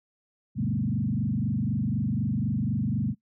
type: tone with frequency modulation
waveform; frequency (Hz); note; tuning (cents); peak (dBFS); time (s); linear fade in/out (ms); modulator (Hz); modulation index
sine; 172.3; F3; -23; -24; 0.55-3.15; 50; 24; 2.9
effects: noise-tail reverb RT60 0.1 s tail -17 dB re dry